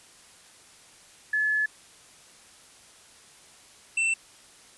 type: tone pair in turn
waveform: sine / square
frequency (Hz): 1718 / 2682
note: A6 / E7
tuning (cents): -42 / +29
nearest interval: minor sixth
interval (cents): 771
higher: second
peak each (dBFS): -22 / -23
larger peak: first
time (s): 1.33-1.66 / 3.97-4.14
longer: first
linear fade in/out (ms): 5
effects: white hiss -53 dBFS RMS until 4.77 s + resampled to 24000 Hz